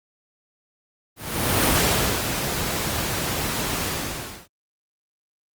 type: noise with ADSR envelope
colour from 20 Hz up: pink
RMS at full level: -17 dBFS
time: 1.16-4.48 s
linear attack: 490 ms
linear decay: 570 ms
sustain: -8 dB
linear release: 620 ms
effects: high-pass 60 Hz 12 dB/octave + Opus 32 kbps